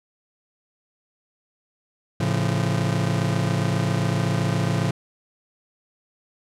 40% pulse chord, A augmented, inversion none, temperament just, 110 / 137.5 / 171.88 Hz, A2 / C#3 / E#3, 0 / -14 / -27 cents, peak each -24 / -24 / -24 dBFS, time 2.2-4.91 s, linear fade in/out 5 ms, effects low-pass 9000 Hz 12 dB/octave

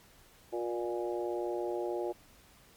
harmonic tone with a mistuned harmonic, 118.7 Hz, A#2, 32 cents sharp, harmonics 3 / 4 / 5 / 6 / 7, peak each -34 / -39 / -39 / -45 / -42 dBFS, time 0.52-2.13 s, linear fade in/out 20 ms, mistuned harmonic 6, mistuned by -16 cents, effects pink hiss -60 dBFS RMS until 2.76 s + MP3 96 kbps

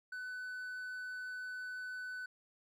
triangle tone, 1501 Hz, F#6, 24 cents sharp, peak -39 dBFS, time 0.12-2.26 s, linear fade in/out 5 ms, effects none

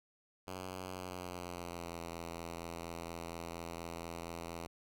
5% pulse tone with pitch glide, 92.4 to 84.24 Hz, F#2 to E2, -2 to +38 cents, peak -31 dBFS, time 0.47-4.67 s, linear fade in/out 5 ms, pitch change -160 cents, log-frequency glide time 0.9-2.02 s, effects none

